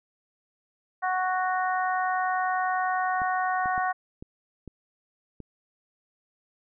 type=harmonic tone; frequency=370 Hz; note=F#4; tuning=in tune; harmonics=2 / 3 / 4 / 5; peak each=-26 / -30 / -32 / -34 dBFS; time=1.02-3.93 s; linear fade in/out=20 ms
type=clicks; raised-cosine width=3 ms; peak=-27 dBFS; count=6; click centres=3.218 / 3.658 / 3.779 / 4.225 / 4.677 / 5.403 s
effects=none